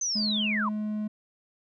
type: linear sweep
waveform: sine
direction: down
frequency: 6272 to 932.3 Hz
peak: -26 dBFS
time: 0.01-0.69 s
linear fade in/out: 5 ms
type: tone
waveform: triangle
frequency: 212.4 Hz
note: G#3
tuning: 39 cents sharp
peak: -26 dBFS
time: 0.15-1.08 s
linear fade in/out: 10 ms
effects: none